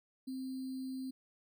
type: tone with sample-and-hold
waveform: sine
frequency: 261.6 Hz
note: C4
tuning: in tune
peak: -38 dBFS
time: 0.27-1.11 s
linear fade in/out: 10 ms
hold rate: 4410 Hz
effects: none